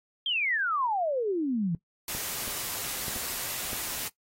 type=exponential sweep; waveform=sine; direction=down; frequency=3273 to 159.2 Hz; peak=-25 dBFS; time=0.26-1.75 s; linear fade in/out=2 ms
type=noise; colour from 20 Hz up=white; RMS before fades=-34 dBFS; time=2.08-4.08 s; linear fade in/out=2 ms
type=clicks; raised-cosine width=2 ms; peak=-26 dBFS; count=5; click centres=2.15 / 2.479 / 3.082 / 3.162 / 3.731 s
effects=noise-tail reverb RT60 0.1 s tail -17 dB re dry + AAC 48 kbps